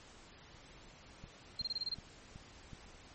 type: click train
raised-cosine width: 5 ms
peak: -37 dBFS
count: 5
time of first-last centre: 1.24-2.733 s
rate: 2.68 Hz
type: tone bursts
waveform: sine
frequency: 4186 Hz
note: C8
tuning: in tune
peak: -34 dBFS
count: 7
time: 1.59-1.944 s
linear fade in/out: 5 ms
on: 30 ms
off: 24 ms
effects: pink hiss -57 dBFS RMS until 3.14 s + MP3 32 kbps